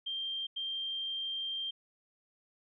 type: tone bursts at uneven times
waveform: sine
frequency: 3173 Hz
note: G7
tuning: 20 cents sharp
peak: -34 dBFS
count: 2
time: 0.06-0.47 / 0.56-1.71 s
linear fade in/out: 10 ms
effects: none